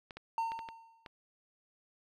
clicks, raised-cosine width 0.3 ms, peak -29 dBFS, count 6, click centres 0.108 / 0.17 / 0.519 / 0.591 / 0.688 / 1.062 s
triangle tone with exponential decay, 910 Hz, A#5, 42 cents flat, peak -27 dBFS, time 0.38-1.07 s, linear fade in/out 1 ms, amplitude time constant 150 ms
effects none

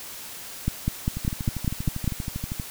two click trains, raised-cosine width 5 ms, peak -17 / -10 dBFS, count 19 / 8, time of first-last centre 1.17-2.599 / 0.68-2.077 s, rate 12.6 / 5.01 Hz, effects white hiss -39 dBFS RMS until 2.7 s

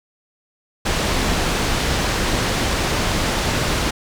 pink low-pass noise, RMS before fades -20 dBFS, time 0.85-3.91 s, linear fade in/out 10 ms, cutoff 6700 Hz, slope 12 dB/octave, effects none

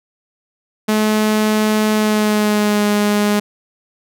sawtooth tone with pitch glide, 214.6 to 207.3 Hz, A3 to G#3, -43 to -3 cents, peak -9 dBFS, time 0.88-3.4 s, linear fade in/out 10 ms, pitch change -60 cents, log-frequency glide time 1.94-2.86 s, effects none

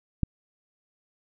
click, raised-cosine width 5 ms, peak -11 dBFS, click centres 0.233 s, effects none

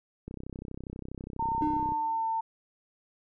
click train, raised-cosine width 3 ms, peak -26 dBFS, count 54, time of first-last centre 0.28-1.921 s, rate 32.3 Hz
sine tone with pitch glide, 910 to 899.5 Hz, A#5 to A5, -42 to +38 cents, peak -27 dBFS, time 1.39-2.41 s, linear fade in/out 10 ms, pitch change -20 cents, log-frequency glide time 1.58-1.87 s
triangle tone with exponential decay, 303.6 Hz, D#4, 42 cents flat, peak -23 dBFS, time 1.62-2.31 s, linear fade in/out 0 ms, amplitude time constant 150 ms
effects none

